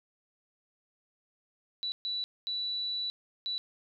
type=tone bursts at uneven times; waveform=sine; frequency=3950 Hz; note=B7; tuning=in tune; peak=-31 dBFS; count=4; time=1.83-1.92 / 2.05-2.24 / 2.47-3.1 / 3.46-3.58 s; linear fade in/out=0 ms; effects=none